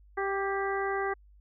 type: harmonic tone with a mistuned harmonic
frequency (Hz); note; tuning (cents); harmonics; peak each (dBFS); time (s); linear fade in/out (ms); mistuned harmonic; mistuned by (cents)
392; G4; 0; 1 / 2 / 3 / 4 / 5; -31 / -34 / -36 / -37 / -38; 0.17-1.14; 10; 4; +26
effects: added 50 Hz sine -54 dBFS peak until 1.4 s